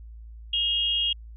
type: tone pair together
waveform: sine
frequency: 2850 / 3266 Hz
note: F7 / G#7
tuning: +34 / -30 cents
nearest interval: major second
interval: 236 cents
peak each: -25 dBFS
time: 0.53-1.13 s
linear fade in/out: 5 ms
effects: added 56 Hz sine -40 dBFS peak until 1.36 s